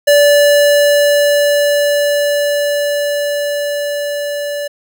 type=tone with level ramp; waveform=square; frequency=580 Hz; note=D5; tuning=22 cents flat; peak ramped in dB=-6 to -19 dBFS; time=0.07-4.68 s; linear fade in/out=10 ms; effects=none